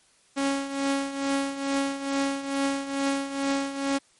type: tone with tremolo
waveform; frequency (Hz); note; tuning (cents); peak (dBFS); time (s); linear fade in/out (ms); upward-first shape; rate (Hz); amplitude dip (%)
sawtooth; 275.9; C#4; -8; -18; 0.36-3.99; 20; triangle; 2.3; 75
effects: white hiss -61 dBFS RMS until 4.19 s + MP3 48 kbps